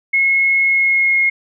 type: tone with pitch glide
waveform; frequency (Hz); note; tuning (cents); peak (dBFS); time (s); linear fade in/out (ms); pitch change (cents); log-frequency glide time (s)
sine; 2172 to 2153; C#7 to C7; -36 to +49; -11; 0.13-1.3; 10; -15; 0.61-1.19
effects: none

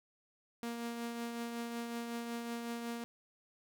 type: tone with tremolo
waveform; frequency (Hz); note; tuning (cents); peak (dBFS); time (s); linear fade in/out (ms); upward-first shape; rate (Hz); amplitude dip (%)
sawtooth; 234.6; A#3; +11; -33; 0.63-3.04; 0; triangle; 5.4; 40
effects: none

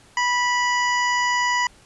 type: harmonic tone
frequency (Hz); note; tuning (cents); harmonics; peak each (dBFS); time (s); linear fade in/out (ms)
981; B5; -12; 1 / 2 / 3 / 5 / 6 / 7; -21 / -22 / -31 / -33 / -37 / -34; 0.17-1.67; 2
effects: pink hiss -52 dBFS RMS until 1.85 s + resampled to 24000 Hz

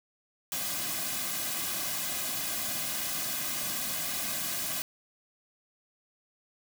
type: noise with comb filter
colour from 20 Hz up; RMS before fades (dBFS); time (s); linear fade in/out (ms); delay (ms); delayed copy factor
white; -33; 0.52-4.82; 0; 2.2; -0.75
effects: none

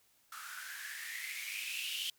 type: noise with band-pass filter sweep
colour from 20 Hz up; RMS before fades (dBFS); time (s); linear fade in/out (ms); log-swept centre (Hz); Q
violet; -42; 0.32-2.1; 2; 1300 to 3100; 8.4
effects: white hiss -70 dBFS RMS until 2.18 s

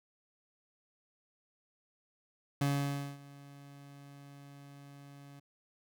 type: tone with ADSR envelope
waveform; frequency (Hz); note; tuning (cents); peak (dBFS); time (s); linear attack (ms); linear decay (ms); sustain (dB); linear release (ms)
30% pulse; 141.2; C#3; +32; -25; 2.61-5.4; 4; 560; -23; 10
effects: none

